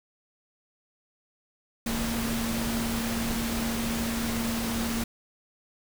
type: tone in noise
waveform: sine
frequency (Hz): 230.2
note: A#3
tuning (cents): -22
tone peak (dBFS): -29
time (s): 1.86-5.04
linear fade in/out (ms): 5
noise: pink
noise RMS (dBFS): -32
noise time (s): 1.86-5.04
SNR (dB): 0
effects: none